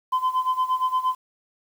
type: tone with tremolo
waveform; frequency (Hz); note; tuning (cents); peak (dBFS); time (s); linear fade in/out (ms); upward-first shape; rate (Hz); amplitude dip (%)
sine; 1024; C6; -38; -15; 0.12-1.15; 10; sine; 8.6; 85
effects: tanh soft clip ceiling -17 dBFS + 8-bit